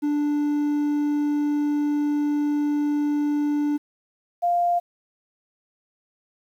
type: tone pair in turn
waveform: triangle / sine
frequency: 293.7 / 698.5 Hz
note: D4 / F5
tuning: 0 / 0 cents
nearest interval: octave + minor third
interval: 1500 cents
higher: second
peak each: -18 dBFS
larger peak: neither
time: 0.02-3.78 / 4.42-4.8 s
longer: first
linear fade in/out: 20 ms
effects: 9-bit